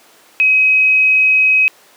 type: tone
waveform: sine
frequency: 2537 Hz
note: D#7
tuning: 33 cents sharp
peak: -8 dBFS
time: 0.4-1.68 s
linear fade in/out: 0 ms
effects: pink hiss -46 dBFS RMS until 1.96 s + high-pass 400 Hz 12 dB/octave